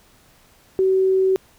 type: tone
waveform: sine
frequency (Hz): 379.4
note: F#4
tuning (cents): +43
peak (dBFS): -14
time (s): 0.79-1.36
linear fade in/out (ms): 0
effects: pink hiss -54 dBFS RMS until 1.58 s